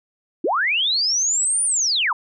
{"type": "linear two-way sweep", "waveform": "sine", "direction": "up then down", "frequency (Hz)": [263.8, 9500, 856], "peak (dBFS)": -17, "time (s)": [0.44, 2.13], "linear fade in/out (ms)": 5, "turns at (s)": 1.64, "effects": []}